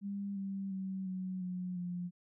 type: tone with pitch steps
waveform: sine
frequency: 200 / 195.21 / 190.53 / 185.96 / 181.5 / 177.15 Hz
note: G3 / G3 / G3 / F#3 / F#3 / F3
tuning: +35 / -7 / -49 / +9 / -33 / +25 cents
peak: -36 dBFS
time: 0.01-2.11 s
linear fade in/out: 50 ms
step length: 350 ms
effects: none